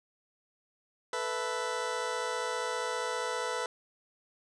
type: chord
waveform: 20% pulse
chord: A suspended second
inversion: none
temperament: just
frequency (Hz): 440 / 495 / 660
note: A4 / B4 / E5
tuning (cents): 0 / +4 / +2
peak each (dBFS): -33 / -29 / -35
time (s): 1.13-3.66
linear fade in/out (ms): 2
effects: resampled to 22050 Hz + 10-bit